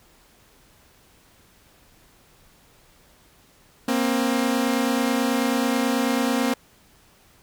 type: tone pair together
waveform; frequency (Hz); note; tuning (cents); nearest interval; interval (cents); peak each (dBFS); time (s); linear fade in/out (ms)
sawtooth; 236.5 / 265.7; A#3 / C4; +25 / +27; major second; 202; -19; 3.88-6.54; 5
effects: pink hiss -56 dBFS RMS until 7.42 s